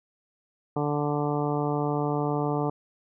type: harmonic tone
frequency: 146.83 Hz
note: D3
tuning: in tune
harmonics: 1 / 2 / 3 / 4 / 5 / 6 / 7 / 8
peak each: -29 / -30 / -30 / -36 / -33 / -35 / -39 / -38 dBFS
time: 0.76-2.7 s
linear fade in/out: 5 ms
effects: none